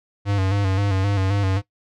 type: tone with vibrato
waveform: square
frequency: 98 Hz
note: G2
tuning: in tune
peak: -19 dBFS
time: 0.25-1.62 s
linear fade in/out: 50 ms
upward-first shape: square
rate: 3.8 Hz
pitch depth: 50 cents each way
effects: noise-tail reverb RT60 0.1 s tail -17 dB re dry + low-pass 5000 Hz 12 dB/octave